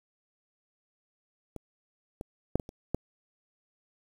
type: clicks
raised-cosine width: 2 ms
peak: -26 / -24 / -11 / -22 / -30 / -14 dBFS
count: 6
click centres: 1.563 / 2.211 / 2.556 / 2.598 / 2.691 / 2.946 s
effects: 8-bit